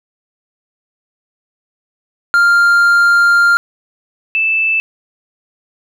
triangle / sine tone pair in turn, 1396.9 / 2637 Hz, F6 / E7, 0 / 0 cents, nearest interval major seventh, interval 1100 cents, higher second, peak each -5 / -11 dBFS, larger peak first, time 2.34-3.57 / 4.35-4.8 s, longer first, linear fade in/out 0 ms, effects none

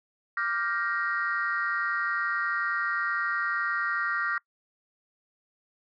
sine chord, G minor seventh, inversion second, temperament equal with one note detuned, 1174.7 / 1396.9 / 1568 / 1877.6 Hz, D6 / F6 / G6 / Bb6, 0 / 0 / 0 / +12 cents, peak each -32 / -29 / -33 / -31 dBFS, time 0.37-4.38 s, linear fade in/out 2 ms, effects noise-tail reverb RT60 0.1 s tail -24 dB re dry + tanh soft clip ceiling -18 dBFS

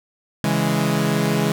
sawtooth chord, C# minor, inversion none, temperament equal, 138.59 / 164.81 / 207.7 Hz, C#3 / E3 / G#3, 0 / 0 / 0 cents, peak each -19 / -18 / -17 dBFS, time 0.44-1.52 s, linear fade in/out 0 ms, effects none

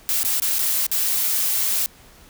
blue noise with dropouts, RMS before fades -21 dBFS, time 0.09-1.86 s, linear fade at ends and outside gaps 0 ms, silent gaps 0.232-0.249 / 0.399-0.421 / 0.585-0.591 / 0.866-0.915 s, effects pink hiss -49 dBFS RMS until 2.29 s

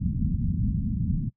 white low-pass noise, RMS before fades -26 dBFS, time 0-1.3 s, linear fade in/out 20 ms, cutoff 220 Hz, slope 48 dB/octave, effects noise-tail reverb RT60 0.1 s tail -22 dB re dry

